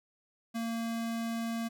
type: tone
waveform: square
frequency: 229.3 Hz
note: A#3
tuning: 28 cents flat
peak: -33 dBFS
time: 0.54-1.69 s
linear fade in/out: 20 ms
effects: none

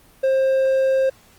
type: tone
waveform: triangle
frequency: 531 Hz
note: C5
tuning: 25 cents sharp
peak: -13 dBFS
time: 0.23-1.1 s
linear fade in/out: 10 ms
effects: pink hiss -52 dBFS RMS until 1.38 s + Opus 32 kbps

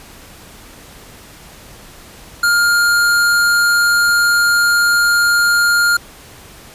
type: tone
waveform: square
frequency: 1409 Hz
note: F6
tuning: 15 cents sharp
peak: -11 dBFS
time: 2.43-5.97 s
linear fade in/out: 5 ms
effects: pink hiss -39 dBFS RMS until 6.74 s + resampled to 32000 Hz

